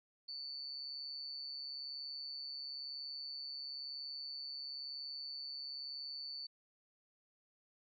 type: tone with amplitude modulation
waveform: sine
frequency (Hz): 4500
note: C#8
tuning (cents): +25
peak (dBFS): -40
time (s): 0.28-6.47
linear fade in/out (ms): 10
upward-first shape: sine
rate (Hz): 141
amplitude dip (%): 60
effects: none